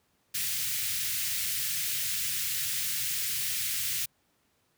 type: band-stop noise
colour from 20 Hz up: white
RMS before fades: -31 dBFS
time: 0.34-4.06 s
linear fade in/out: 10 ms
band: 150 to 1800 Hz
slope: 24 dB/octave
effects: pink hiss -71 dBFS RMS until 4.77 s + high-pass 80 Hz 12 dB/octave